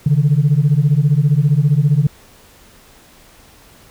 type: beating tone pair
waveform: sine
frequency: 138.59 / 153.59 Hz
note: C#3 / D#3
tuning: 0 / -22 cents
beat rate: 15 Hz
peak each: -12 dBFS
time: 0.06-2.07 s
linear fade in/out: 5 ms
effects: tanh soft clip ceiling -5 dBFS + pink hiss -46 dBFS RMS until 3.9 s